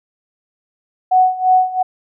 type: tone with tremolo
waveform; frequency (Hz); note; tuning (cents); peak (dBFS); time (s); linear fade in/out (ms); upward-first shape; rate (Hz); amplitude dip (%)
sine; 742; F#5; +5; -7; 1.11-1.83; 10; sine; 2.9; 85
effects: none